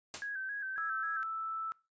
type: noise with exponential decay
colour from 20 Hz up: white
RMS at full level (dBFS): -36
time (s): 0.14-0.32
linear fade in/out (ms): 0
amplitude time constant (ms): 37
type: tone with vibrato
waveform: sine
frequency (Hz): 1600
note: G6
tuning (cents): +35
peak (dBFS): -36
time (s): 0.22-1.23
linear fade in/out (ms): 0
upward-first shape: square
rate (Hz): 3.7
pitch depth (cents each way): 59
type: tone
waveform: sine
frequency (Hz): 1318.5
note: E6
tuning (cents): 0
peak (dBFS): -35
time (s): 0.78-1.72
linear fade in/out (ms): 0
effects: noise-tail reverb RT60 0.3 s tail -23 dB re dry + resampled to 16000 Hz